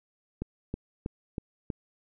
click train, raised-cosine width 3 ms, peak -19 dBFS, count 5, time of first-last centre 0.42-1.702 s, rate 3.12 Hz, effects none

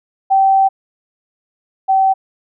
sine tone pair in turn, 775 / 769.2 Hz, G5 / G5, -20 / -33 cents, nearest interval unison, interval 13 cents, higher first, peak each -8 / -9 dBFS, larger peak first, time 0.3-0.69 / 1.88-2.14 s, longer first, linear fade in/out 20 ms, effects none

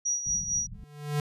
sine tone with tremolo, 5780 Hz, F#8, 41 cents flat, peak -24 dBFS, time 0.05-0.67 s, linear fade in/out 10 ms, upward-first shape sine, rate 4.4 Hz, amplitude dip 65%
pink low-pass noise, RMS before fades -42 dBFS, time 0.26-0.84 s, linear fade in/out 2 ms, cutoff 210 Hz, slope 96 dB/octave
square tone with exponential growth, 147.3 Hz, D3, 6 cents sharp, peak -24 dBFS, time 0.74-1.2 s, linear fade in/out 2 ms, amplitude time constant 100 ms
effects resampled to 32000 Hz

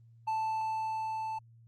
triangle tone with level ramp, 880 Hz, A5, in tune, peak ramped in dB -27 to -32 dBFS, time 0.27-1.39 s, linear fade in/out 10 ms, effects added 115 Hz sine -55 dBFS peak until 1.67 s + Opus 24 kbps

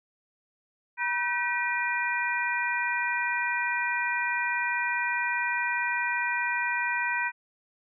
harmonic tone with a mistuned harmonic, 482.4 Hz, B4, 41 cents flat, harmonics 2 / 3 / 4 / 5, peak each -31 / -31 / -31 / -31 dBFS, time 0.97-7.32 s, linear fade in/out 50 ms, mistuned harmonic 3, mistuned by +99 cents, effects none

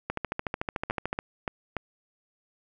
two click trains, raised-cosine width 0.5 ms, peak -14 / -14 dBFS, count 4 / 15, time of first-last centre 0.9-1.767 / 0.1-1.129 s, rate 3.46 / 13.6 Hz, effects none

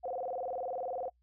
sine tone with vibrato, 610 Hz, D#5, 34 cents flat, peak -34 dBFS, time 0.03-1.1 s, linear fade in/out 20 ms, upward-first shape square, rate 20 Hz, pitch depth 280 cents each way, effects noise-tail reverb RT60 0.1 s tail -26 dB re dry + added 60 Hz sine -68 dBFS peak until 1.22 s

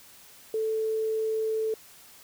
sine tone, 439.9 Hz, A4, in tune, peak -25 dBFS, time 0.54-1.74 s, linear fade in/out 2 ms, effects white hiss -52 dBFS RMS until 2.23 s

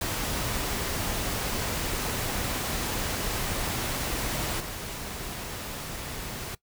pink noise with level steps, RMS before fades -30 / -36 dBFS, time 0.01-6.55 s, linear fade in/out 5 ms, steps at 4.59 s, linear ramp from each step 20 ms, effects noise-tail reverb RT60 0.1 s tail -19 dB re dry

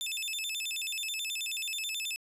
sawtooth tone with vibrato, 3042 Hz, F#7, 47 cents sharp, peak -30 dBFS, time 0.01-2.16 s, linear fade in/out 0 ms, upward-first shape square, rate 9.3 Hz, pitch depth 270 cents each way, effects resampled to 32000 Hz + 11-bit

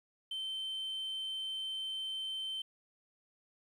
sine tone, 3097 Hz, G7, 22 cents flat, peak -34 dBFS, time 0.31-2.62 s, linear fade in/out 5 ms, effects tanh soft clip ceiling -35 dBFS + 11-bit

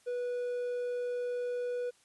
triangle tone, 489.8 Hz, B4, 14 cents flat, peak -30 dBFS, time 0.06-1.91 s, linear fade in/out 20 ms, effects white hiss -66 dBFS RMS until 2.04 s + resampled to 24000 Hz

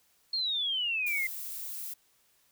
sine exponential sweep, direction down, 4330 to 2063 Hz, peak -28 dBFS, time 0.33-1.27 s, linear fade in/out 5 ms
violet noise, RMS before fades -39 dBFS, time 1.06-1.94 s, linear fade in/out 10 ms
effects white hiss -68 dBFS RMS until 2.51 s

